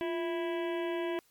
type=harmonic tone with a mistuned harmonic; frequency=329.6 Hz; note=E4; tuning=in tune; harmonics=1 / 2 / 3 / 5 / 6 / 7 / 8 / 9 / 10; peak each=-32 / -38 / -42 / -46 / -48 / -49 / -50 / -51 / -52 dBFS; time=0.01-1.19 s; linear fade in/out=0 ms; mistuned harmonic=1; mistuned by=+90 cents; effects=white hiss -67 dBFS RMS until 1.3 s + MP3 96 kbps